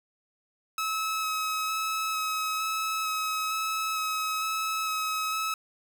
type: tone with vibrato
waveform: sawtooth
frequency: 1287 Hz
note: E6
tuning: 42 cents flat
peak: -24 dBFS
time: 0.78-5.54 s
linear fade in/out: 2 ms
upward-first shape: square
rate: 1.1 Hz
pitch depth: 10 cents each way
effects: none